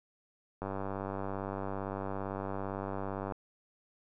click train, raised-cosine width 1 ms, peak -23 dBFS, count 265, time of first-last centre 0.62-3.322 s, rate 97.7 Hz, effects none

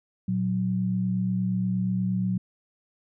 sine tone pair together, 116.54 / 185 Hz, A#2 / F#3, 0 / 0 cents, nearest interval minor sixth, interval 800 cents, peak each -29 / -24 dBFS, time 0.28-2.38 s, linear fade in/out 5 ms, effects none

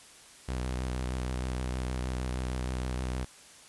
sawtooth tone with vibrato, 63.1 Hz, B1, 38 cents sharp, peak -27 dBFS, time 0.48-3.25 s, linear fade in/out 10 ms, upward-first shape triangle, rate 6.4 Hz, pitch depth 42 cents each way, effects white hiss -53 dBFS RMS until 3.68 s + resampled to 24000 Hz

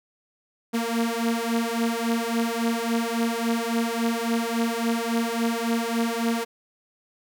sawtooth beating tone pair, 229.4 / 233 Hz, A#3 / A#3, -28 / -1 cents, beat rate 3.6 Hz, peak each -22 dBFS, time 0.73-6.45 s, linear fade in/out 20 ms, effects none

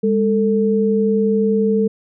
sine tone pair together, 203.8 / 444.3 Hz, G#3 / A4, -32 / +17 cents, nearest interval octave + minor second, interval 1349 cents, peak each -16 dBFS, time 0.03-1.88 s, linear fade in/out 10 ms, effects none

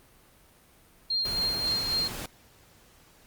sine tone with tremolo, 4203 Hz, C8, 7 cents sharp, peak -24 dBFS, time 1.1-2.08 s, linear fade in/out 5 ms, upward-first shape sine, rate 3.7 Hz, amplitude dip 45%
pink noise, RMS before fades -37 dBFS, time 1.25-2.26 s, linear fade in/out 2 ms
effects pink hiss -58 dBFS RMS until 3.26 s + Opus 32 kbps

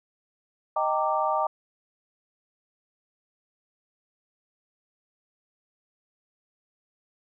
sine chord, Eb major seventh, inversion none, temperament equal with one note detuned, 622.3 / 784 / 919 / 1174.7 Hz, Eb5 / G5 / Bb5 / D6, 0 / 0 / -25 / 0 cents, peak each -28 dBFS, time 0.76-1.47 s, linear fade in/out 5 ms, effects none

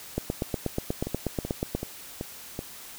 two click trains, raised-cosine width 2 ms, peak -13 / -18 dBFS, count 14 / 5, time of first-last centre 0.18-1.75 / 1.07-2.591 s, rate 8.28 / 2.63 Hz, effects white hiss -44 dBFS RMS until 2.98 s

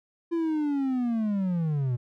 triangle linear sweep, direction down, 341.1 to 117.6 Hz, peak -22 dBFS, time 0.31-1.97 s, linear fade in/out 20 ms, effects none

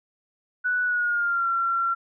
sine tone with pitch glide, 1480 to 1365 Hz, F#6 to F6, 0 to -40 cents, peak -21 dBFS, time 0.64-1.95 s, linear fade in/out 20 ms, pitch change -140 cents, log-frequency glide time 0.84-1.48 s, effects none

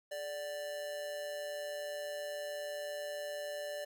square tone with amplitude modulation, 587.3 Hz, D5, in tune, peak -37 dBFS, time 0.11-3.85 s, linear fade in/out 10 ms, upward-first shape sine, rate 161 Hz, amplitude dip 50%, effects 11-bit

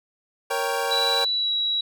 25% pulse chord, G diminished, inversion first, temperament equal, 466.2 / 554.4 / 784 Hz, Bb4 / Db5 / G5, 0 / 0 / 0 cents, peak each -24 dBFS, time 0.5-1.25 s, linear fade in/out 10 ms
sine tone with pitch glide, 3940 to 3886 Hz, B7 to B7, -5 to -29 cents, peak -21 dBFS, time 0.91-1.81 s, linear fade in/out 5 ms, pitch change -24 cents, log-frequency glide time 1.34-1.53 s
effects none

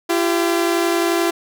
sawtooth tone pair together, 339.6 / 391.1 Hz, F4 / G4, -48 / -4 cents, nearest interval major second, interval 244 cents, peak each -13 / -18 dBFS, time 0.09-1.31 s, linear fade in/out 10 ms, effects none

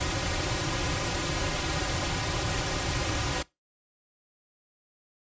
pink noise with comb filter, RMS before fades -29 dBFS, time 0-3.43 s, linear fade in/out 10 ms, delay 4.5 ms, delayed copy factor -0.75, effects noise-tail reverb RT60 0.2 s tail -21 dB re dry + resampled to 16000 Hz

